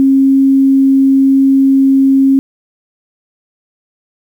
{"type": "tone", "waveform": "sine", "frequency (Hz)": 270.1, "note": "C#4", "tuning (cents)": -45, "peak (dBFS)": -5, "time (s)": [0, 2.39], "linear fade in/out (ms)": 0, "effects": ["7-bit"]}